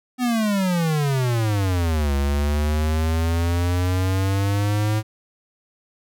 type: exponential two-way sweep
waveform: square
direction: down then up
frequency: 255.3 to 69.3 to 108.8 Hz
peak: -19 dBFS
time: 0.18-5.03 s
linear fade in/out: 50 ms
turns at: 2.14 s
effects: none